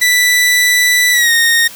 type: tone with pitch glide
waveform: sawtooth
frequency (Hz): 1975.5 to 1853.9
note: B6 to A#6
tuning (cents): 0 to -10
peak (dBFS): -5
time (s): 0.01-1.68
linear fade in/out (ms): 10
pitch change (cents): -110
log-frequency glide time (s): 1.12-1.31
effects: white hiss -33 dBFS RMS until 1.75 s